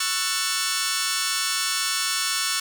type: chord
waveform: 10% pulse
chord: F# minor seventh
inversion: second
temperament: just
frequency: 1110 / 1332 / 1480 / 1776 Hz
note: C#6 / E6 / F#6 / A6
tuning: +2 / +18 / 0 / +16 cents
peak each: -21 dBFS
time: 0-2.6 s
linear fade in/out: 5 ms
effects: none